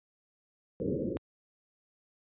white low-pass noise, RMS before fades -32 dBFS, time 0.8-1.17 s, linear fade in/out 0 ms, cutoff 530 Hz, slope 96 dB/octave, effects high-pass 100 Hz 12 dB/octave + resampled to 8000 Hz

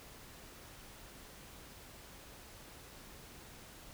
silence, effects pink hiss -54 dBFS RMS until 3.93 s

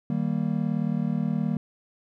triangle chord, Eb major, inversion none, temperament just, 155.56 / 194.45 / 233.3 Hz, Eb3 / G3 / Bb3, 0 / -14 / +2 cents, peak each -26 dBFS, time 0.1-1.57 s, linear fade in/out 2 ms, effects none

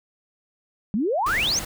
sine exponential sweep, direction up, 189.1 to 6645 Hz, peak -20 dBFS, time 0.94-1.59 s, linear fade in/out 0 ms
pink noise, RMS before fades -32 dBFS, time 1.26-1.65 s, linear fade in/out 5 ms
effects none

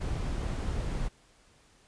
brown noise, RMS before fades -32 dBFS, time 0-1.09 s, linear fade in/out 20 ms, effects pink hiss -62 dBFS RMS until 1.87 s + resampled to 22050 Hz

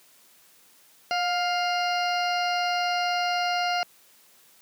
harmonic tone with a mistuned harmonic, 702 Hz, F5, 9 cents sharp, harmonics 1 / 2 / 3 / 4 / 6 / 7 / 8, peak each -25 / -31 / -34 / -33 / -36 / -37 / -42 dBFS, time 1.11-3.83 s, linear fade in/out 0 ms, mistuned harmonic 1, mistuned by +24 cents, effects white hiss -57 dBFS RMS until 4.61 s + high-pass 150 Hz 12 dB/octave

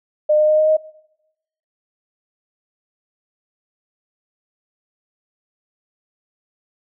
sine tone with pitch steps, 606 / 610.6 / 615.2 / 619.8 / 624.5 Hz, D#5 / D#5 / D#5 / D#5 / D#5, -46 / -33 / -20 / -7 / +6 cents, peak -11 dBFS, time 0.29-0.77 s, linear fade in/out 10 ms, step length 96 ms, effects noise-tail reverb RT60 0.9 s tail -22 dB re dry

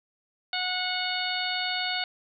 harmonic tone, 732 Hz, F#5, 19 cents flat, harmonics 1 / 2 / 3 / 4 / 5 / 6, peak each -34 / -34 / -34 / -34 / -34 / -34 dBFS, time 0.53-2.04 s, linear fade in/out 2 ms, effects none

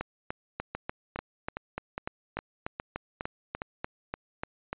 two click trains, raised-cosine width 0.5 ms, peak -17 / -18 dBFS, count 17 / 8, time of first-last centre 0.01-4.73 / 0.75-3.619 s, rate 3.39 / 2.44 Hz, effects resampled to 8000 Hz

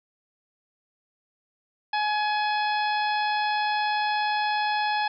harmonic tone, 843 Hz, G#5, 26 cents sharp, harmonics 1 / 2 / 3 / 4 / 5 / 6, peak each -24 / -30 / -34 / -36 / -38 / -40 dBFS, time 1.93-5.08 s, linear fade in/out 5 ms, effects none

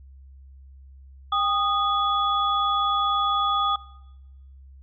sine tone cluster, 798 / 1236 / 3396 Hz, G5 / D#6 / G#7, +31 / -12 / +38 cents, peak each -28 / -21 / -29 dBFS, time 1.32-3.76 s, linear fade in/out 5 ms, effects noise-tail reverb RT60 1.0 s tail -21 dB re dry + added 67 Hz sine -44 dBFS peak until 4.82 s

